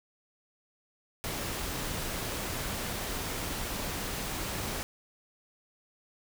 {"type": "noise", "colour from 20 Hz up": "pink", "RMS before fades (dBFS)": -35, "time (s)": [1.24, 4.83], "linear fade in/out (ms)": 0, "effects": []}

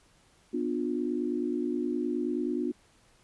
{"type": "chord", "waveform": "sine", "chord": "B diminished", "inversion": "none", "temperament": "just", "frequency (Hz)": [246.9, 296.3, 355.6], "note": ["B3", "D4", "F4"], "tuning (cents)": [0, 15, 31], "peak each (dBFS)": -32, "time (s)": [0.53, 2.72], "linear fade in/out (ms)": 10, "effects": ["pink hiss -63 dBFS RMS until 3.23 s", "resampled to 24000 Hz"]}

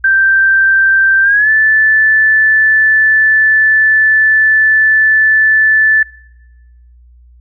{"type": "tone with pitch glide", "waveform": "sine", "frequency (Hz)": [1568, 1749.9], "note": ["G6", "A6"], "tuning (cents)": [0, -10], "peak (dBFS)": -6, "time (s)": [0.04, 6.03], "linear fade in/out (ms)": 5, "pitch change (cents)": 190, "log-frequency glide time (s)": [1.22, 1.5], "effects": ["noise-tail reverb RT60 1.0 s tail -22 dB re dry", "added 60 Hz sine -39 dBFS peak until 7.4 s"]}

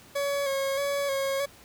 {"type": "tone with vibrato", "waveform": "40% pulse", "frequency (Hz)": 554.4, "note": "C#5", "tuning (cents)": 0, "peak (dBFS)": -25, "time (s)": [0.15, 1.46], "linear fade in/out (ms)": 10, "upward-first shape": "square", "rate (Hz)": 1.6, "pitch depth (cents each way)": 30, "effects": ["pink hiss -52 dBFS RMS until 1.64 s", "high-pass 60 Hz 12 dB/octave"]}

